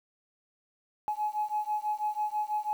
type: beating tone pair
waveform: sine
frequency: 843 / 849.1 Hz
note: G#5 / G#5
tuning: +26 / +38 cents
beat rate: 6.1 Hz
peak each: -31 dBFS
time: 1.08-2.73 s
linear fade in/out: 0 ms
effects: tanh soft clip ceiling -21 dBFS + 9-bit